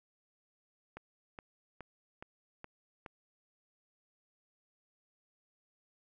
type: click train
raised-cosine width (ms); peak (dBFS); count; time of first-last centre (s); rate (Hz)
0.5; -30; 6; 0.97-3.062; 2.39
effects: none